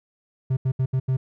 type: tone bursts at uneven times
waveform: triangle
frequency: 130.4 Hz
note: C3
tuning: 5 cents flat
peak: -17 dBFS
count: 5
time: 0.5-0.57 / 0.65-0.72 / 0.79-0.86 / 0.93-1 / 1.08-1.17 s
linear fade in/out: 10 ms
effects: none